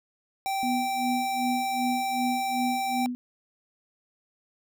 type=tone; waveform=square; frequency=779 Hz; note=G5; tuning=11 cents flat; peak=-27 dBFS; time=0.46-3.06 s; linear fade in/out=0 ms
type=tone with tremolo; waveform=sine; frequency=246.9 Hz; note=B3; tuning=in tune; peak=-25 dBFS; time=0.63-3.15 s; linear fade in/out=0 ms; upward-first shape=sine; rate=2.6 Hz; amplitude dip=95%
effects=none